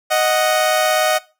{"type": "tone pair together", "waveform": "sawtooth", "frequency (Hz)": [622.3, 739.5], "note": ["D#5", "F#5"], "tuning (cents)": [0, -1], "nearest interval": "minor third", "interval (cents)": 299, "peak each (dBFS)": [-12, -14], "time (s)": [0.1, 1.19], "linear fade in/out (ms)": 20, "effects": ["noise-tail reverb RT60 0.3 s tail -20 dB re dry"]}